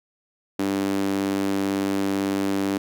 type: tone with high-pass filter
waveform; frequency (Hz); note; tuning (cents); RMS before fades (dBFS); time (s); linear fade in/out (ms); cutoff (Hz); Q
sawtooth; 98; G2; 0; -24; 0.59-2.78; 5; 270; 3.3
effects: none